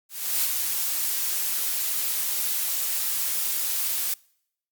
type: noise with ADSR envelope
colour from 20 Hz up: blue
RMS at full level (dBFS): -22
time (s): 0.09-4.14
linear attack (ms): 350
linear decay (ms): 25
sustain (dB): -4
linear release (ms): 4
effects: noise-tail reverb RT60 0.7 s tail -25 dB re dry + Opus 48 kbps